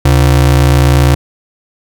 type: ring-modulated tone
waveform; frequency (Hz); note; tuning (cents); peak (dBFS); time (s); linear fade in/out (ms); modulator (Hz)
square; 104; G#2; +3; -3; 0.05-1.15; 5; 30.1
effects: none